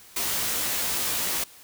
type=noise with comb filter; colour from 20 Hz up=white; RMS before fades=-27 dBFS; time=0.16-1.44 s; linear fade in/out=5 ms; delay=17 ms; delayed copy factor=+0.75; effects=white hiss -50 dBFS RMS until 1.63 s